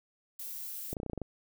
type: noise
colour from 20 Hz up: violet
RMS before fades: -41 dBFS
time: 0.39-0.94 s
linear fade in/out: 5 ms
type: clicks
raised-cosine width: 2 ms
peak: -23 dBFS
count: 9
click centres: 0.93 / 0.968 / 1.001 / 1.032 / 1.063 / 1.098 / 1.133 / 1.177 / 1.217 s
effects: none